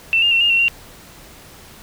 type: tone with pitch steps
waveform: sine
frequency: 2682 / 2813 / 2714 / 2827 / 2724 / 2762 Hz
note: E7 / F7 / E7 / F7 / F7 / F7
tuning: +29 / +12 / +50 / +20 / -44 / -20 cents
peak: -12 dBFS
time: 0.13-0.682 s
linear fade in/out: 0 ms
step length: 92 ms
effects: pink hiss -42 dBFS RMS until 1.82 s